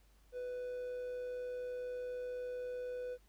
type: tone with amplitude modulation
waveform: triangle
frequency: 496.9 Hz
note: B4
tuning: 11 cents sharp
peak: -36 dBFS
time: 0.32-3.18 s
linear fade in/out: 50 ms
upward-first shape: sine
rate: 124 Hz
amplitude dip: 25%
effects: added 50 Hz sine -64 dBFS peak until 3.28 s + pink hiss -72 dBFS RMS until 3.28 s